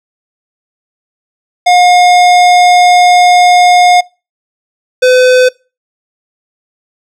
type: tone pair in turn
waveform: square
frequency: 716 / 506.3 Hz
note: F5 / B4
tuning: +43 / +43 cents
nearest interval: tritone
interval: 600 cents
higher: first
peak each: -4 dBFS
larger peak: neither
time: 1.66-4.01 / 5.02-5.49 s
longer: first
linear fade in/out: 10 ms
effects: noise-tail reverb RT60 0.3 s tail -24 dB re dry + low-pass 7000 Hz 12 dB/octave